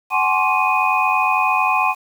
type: tone cluster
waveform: sine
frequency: 752 / 845 / 1055 / 1144 / 2490 Hz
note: F#5 / G#5 / C6 / D6 / D#7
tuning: +28 / +30 / +14 / -46 / +1 cents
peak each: -21 / -21 / -19 / -25 / -20 dBFS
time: 0.1-1.95 s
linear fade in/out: 50 ms
effects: 7-bit